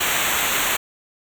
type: noise with comb filter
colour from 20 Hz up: pink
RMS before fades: -21 dBFS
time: 0-0.77 s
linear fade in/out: 10 ms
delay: 0.2 ms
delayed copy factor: -0.9
effects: none